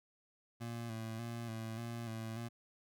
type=tone with vibrato; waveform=25% pulse; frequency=114.6 Hz; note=A#2; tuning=29 cents flat; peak=-37 dBFS; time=0.6-2.49 s; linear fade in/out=20 ms; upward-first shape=square; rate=1.7 Hz; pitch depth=38 cents each way; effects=none